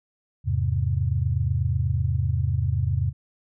sine chord, E augmented, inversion none, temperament equal with one note detuned, 82.41 / 102.87 / 130.81 Hz, E2 / G#2 / B#2, 0 / -16 / 0 cents, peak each -25 dBFS, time 0.44-3.13 s, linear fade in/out 50 ms, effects none

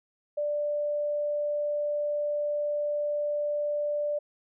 sine tone, 589 Hz, D5, 5 cents sharp, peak -26 dBFS, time 0.37-4.19 s, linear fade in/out 10 ms, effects none

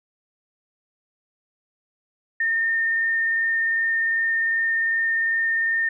sine tone with frequency modulation, 1820 Hz, A#6, 42 cents flat, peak -19 dBFS, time 2.4-5.89 s, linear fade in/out 5 ms, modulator 22.6 Hz, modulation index 0.54, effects none

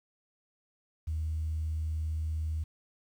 sine tone, 78.8 Hz, D#2, 23 cents sharp, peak -29 dBFS, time 1.07-2.64 s, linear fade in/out 10 ms, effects tanh soft clip ceiling -25 dBFS + 10-bit

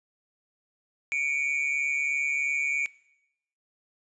triangle tone pair together, 2254 / 2397 Hz, C#7 / D7, +28 / +35 cents, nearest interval minor second, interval 107 cents, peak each -27 / -27 dBFS, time 1.12-2.86 s, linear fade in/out 0 ms, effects noise-tail reverb RT60 0.8 s tail -19 dB re dry + resampled to 22050 Hz

